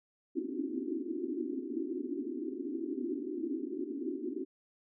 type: band-pass noise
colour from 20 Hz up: pink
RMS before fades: -37 dBFS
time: 0.35-4.45 s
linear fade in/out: 20 ms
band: 250 to 380 Hz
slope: 96 dB/octave
effects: none